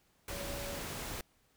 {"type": "tone in noise", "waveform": "sine", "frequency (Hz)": 565, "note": "C#5", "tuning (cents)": 33, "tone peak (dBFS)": -44, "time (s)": [0.31, 0.79], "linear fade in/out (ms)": 2, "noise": "pink", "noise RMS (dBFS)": -41, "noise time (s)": [0.28, 1.21], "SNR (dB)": -6, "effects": ["pink hiss -71 dBFS RMS until 1.56 s"]}